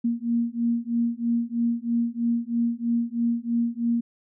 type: beating tone pair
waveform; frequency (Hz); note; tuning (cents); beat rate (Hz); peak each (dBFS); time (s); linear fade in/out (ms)
sine; 233.1 / 236.2; A#3 / A#3; 0 / +23; 3.1; -25; 0.04-4.01; 10
effects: none